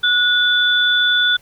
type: tone pair together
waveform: sine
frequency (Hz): 1461 / 3475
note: F#6 / A7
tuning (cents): -22 / -22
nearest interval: octave + minor third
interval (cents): 1500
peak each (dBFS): -15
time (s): 0.03-1.37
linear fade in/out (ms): 10
effects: pink hiss -51 dBFS RMS until 1.41 s